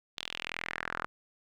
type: tone with band-pass filter sweep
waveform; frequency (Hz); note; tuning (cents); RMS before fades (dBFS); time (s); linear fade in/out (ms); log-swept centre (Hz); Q
sawtooth; 41.71; E1; +21; -39; 0.17-1.06; 0; 3600 to 1300; 3.2
effects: none